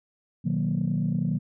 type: chord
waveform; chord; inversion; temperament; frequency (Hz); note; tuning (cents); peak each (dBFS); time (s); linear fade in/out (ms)
sine; B major seventh; none; equal; 123.47 / 155.56 / 185 / 233.1; B2 / D#3 / F#3 / A#3; 0 / 0 / 0 / 0; -31 / -26 / -27 / -30; 0.44-1.39; 20
effects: tanh soft clip ceiling -16 dBFS